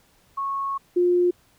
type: tone pair in turn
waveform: sine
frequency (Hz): 1100 / 354.6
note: C#6 / F4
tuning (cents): -14 / +26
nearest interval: octave + minor sixth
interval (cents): 1960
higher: first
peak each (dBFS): -24 / -16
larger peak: second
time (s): 0.37-0.78 / 0.96-1.31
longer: first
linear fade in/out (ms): 10
effects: pink hiss -60 dBFS RMS until 1.58 s